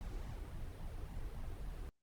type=noise with flanger; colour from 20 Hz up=brown; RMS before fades=-44 dBFS; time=0.01-1.89 s; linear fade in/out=0 ms; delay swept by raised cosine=1 to 2.7 ms; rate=3.6 Hz; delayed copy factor=+0.55; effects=Opus 48 kbps